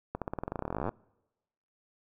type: accelerating click train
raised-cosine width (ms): 1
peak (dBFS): -19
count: 27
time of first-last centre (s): 0.15-0.892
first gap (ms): 67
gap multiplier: 0.92
effects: noise-tail reverb RT60 1.0 s tail -26 dB re dry